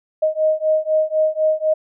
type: beating tone pair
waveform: sine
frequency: 622.3 / 626.3 Hz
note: D#5 / D#5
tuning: 0 / +11 cents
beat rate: 4 Hz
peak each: -18 dBFS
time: 0.22-1.74 s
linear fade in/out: 10 ms
effects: none